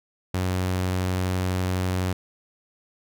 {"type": "tone", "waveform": "sawtooth", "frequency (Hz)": 92.1, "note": "F#2", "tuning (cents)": -7, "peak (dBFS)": -19, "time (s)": [0.34, 2.13], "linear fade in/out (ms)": 5, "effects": []}